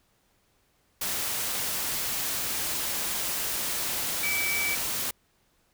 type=tone in noise; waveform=sine; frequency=2300 Hz; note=D7; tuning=37 cents flat; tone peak=-27 dBFS; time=4.23-4.75 s; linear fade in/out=5 ms; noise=white; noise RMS=-30 dBFS; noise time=1.01-5.11 s; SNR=0 dB; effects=pink hiss -68 dBFS RMS until 5.73 s